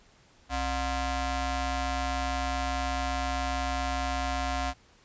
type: ring-modulated tone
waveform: sawtooth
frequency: 329.6 Hz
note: E4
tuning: in tune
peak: -21 dBFS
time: 0.49-4.74 s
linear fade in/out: 50 ms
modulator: 392 Hz
effects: pink hiss -60 dBFS RMS until 5.04 s + resampled to 16000 Hz